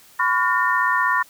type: tone cluster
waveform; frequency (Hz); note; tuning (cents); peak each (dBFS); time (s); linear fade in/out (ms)
sine; 1006 / 1122 / 1423 / 1818; B5 / C#6 / F6 / A#6; +32 / +21 / +32 / -44; -21 / -23 / -24 / -21; 0.19-1.23; 10
effects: white hiss -50 dBFS RMS until 1.29 s